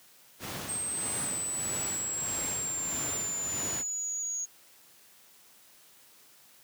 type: noise with tremolo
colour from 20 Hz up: pink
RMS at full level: -37 dBFS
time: 0.39-3.84 s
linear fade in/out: 50 ms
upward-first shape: sine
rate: 1.6 Hz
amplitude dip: 50%
type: exponential sweep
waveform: sine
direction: down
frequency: 8372 to 6645 Hz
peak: -31 dBFS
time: 0.68-4.46 s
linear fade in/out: 20 ms
effects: white hiss -58 dBFS RMS until 6.63 s + high-pass 100 Hz 12 dB/octave